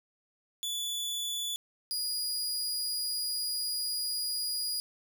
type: tone pair in turn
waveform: sawtooth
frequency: 3456 / 4888 Hz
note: A7 / D#8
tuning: -32 / -32 cents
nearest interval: tritone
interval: 600 cents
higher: second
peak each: -29 / -28 dBFS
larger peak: second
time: 0.63-1.56 / 1.91-4.8 s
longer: second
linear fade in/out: 0 ms
effects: none